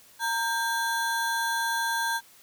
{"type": "ring-modulated tone", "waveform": "square", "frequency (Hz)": 1255, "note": "D#6", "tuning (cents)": 15, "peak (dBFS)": -23, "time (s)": [0.19, 2.21], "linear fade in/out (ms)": 50, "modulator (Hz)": 333, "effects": ["white hiss -55 dBFS RMS until 2.42 s"]}